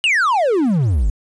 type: exponential sweep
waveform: triangle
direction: down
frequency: 2960 to 44.7 Hz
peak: -11 dBFS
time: 0.04-1.1 s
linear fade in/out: 0 ms
effects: resampled to 22050 Hz + 8-bit